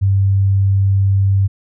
sine tone, 97.8 Hz, G2, 4 cents flat, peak -10 dBFS, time 0.01-1.48 s, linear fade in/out 20 ms, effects none

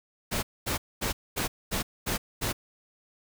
pink noise bursts, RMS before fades -29 dBFS, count 7, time 0.31-2.53 s, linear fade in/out 20 ms, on 120 ms, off 230 ms, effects none

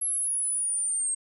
sine linear sweep, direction down, 11175 to 8372 Hz, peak -25 dBFS, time 0.01-1.15 s, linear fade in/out 10 ms, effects none

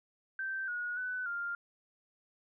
sine tone with pitch steps, 1557 / 1450 / 1499 / 1399 Hz, G6 / F#6 / F#6 / F6, -12 / -35 / +22 / +3 cents, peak -34 dBFS, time 0.39-1.55 s, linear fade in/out 2 ms, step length 290 ms, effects none

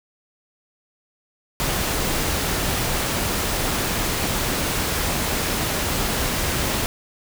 pink noise, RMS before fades -23 dBFS, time 1.6-6.86 s, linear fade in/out 0 ms, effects none

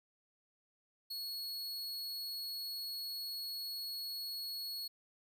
45% pulse tone, 4347 Hz, C#8, 35 cents flat, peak -39 dBFS, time 1.1-4.88 s, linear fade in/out 10 ms, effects none

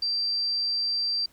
sine tone, 4699 Hz, D8, in tune, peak -24 dBFS, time 0.02-1.26 s, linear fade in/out 5 ms, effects pink hiss -60 dBFS RMS until 1.32 s

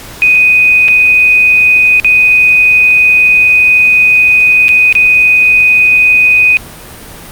sine tone with dropouts, 2494 Hz, D#7, 3 cents sharp, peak -3 dBFS, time 0.22-6.57 s, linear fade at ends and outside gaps 0 ms, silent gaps 0.881-0.885 / 1.999-2.046 / 4.683-4.69 / 4.926-4.952 s, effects pink hiss -29 dBFS RMS until 7.31 s + Opus 48 kbps

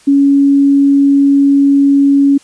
sine tone, 279.4 Hz, C#4, 14 cents sharp, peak -5 dBFS, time 0.07-2.38 s, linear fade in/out 10 ms, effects white hiss -45 dBFS RMS until 2.43 s + resampled to 22050 Hz

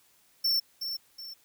square tone with echo, 5410 Hz, E8, 44 cents sharp, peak -24 dBFS, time 0.44-0.6 s, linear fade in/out 10 ms, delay 370 ms, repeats 2, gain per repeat -8 dB, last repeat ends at 1.34 s, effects white hiss -64 dBFS RMS until 1.44 s

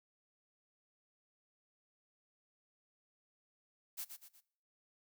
blue noise with echo, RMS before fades -42 dBFS, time 3.97-4.05 s, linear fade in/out 20 ms, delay 120 ms, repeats 3, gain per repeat -7 dB, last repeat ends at 4.41 s, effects noise-tail reverb RT60 0.6 s tail -20 dB re dry

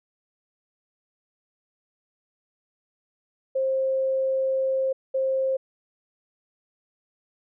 sine tone bursts at uneven times, 530 Hz, C5, 22 cents sharp, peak -21 dBFS, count 2, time 3.55-4.93 / 5.14-5.57 s, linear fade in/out 10 ms, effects none

